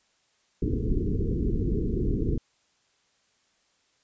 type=low-pass noise; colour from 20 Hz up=pink; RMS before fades=-26 dBFS; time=0.62-2.38 s; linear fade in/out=5 ms; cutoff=450 Hz; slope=96 dB/octave; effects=white hiss -68 dBFS RMS until 4.03 s + resampled to 16000 Hz